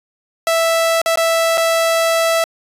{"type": "tone with dropouts", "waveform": "sawtooth", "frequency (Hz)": 659.3, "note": "E5", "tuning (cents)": 0, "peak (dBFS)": -9, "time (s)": [0.47, 2.44], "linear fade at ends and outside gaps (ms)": 1, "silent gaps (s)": [[1.016, 1.06], [1.158, 1.173], [1.574, 1.578]], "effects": ["resampled to 32000 Hz"]}